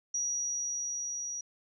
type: tone with level ramp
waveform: sine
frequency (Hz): 5780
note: F#8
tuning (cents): -41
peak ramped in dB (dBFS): -29 to -35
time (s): 0.14-1.41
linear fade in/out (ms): 5
effects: none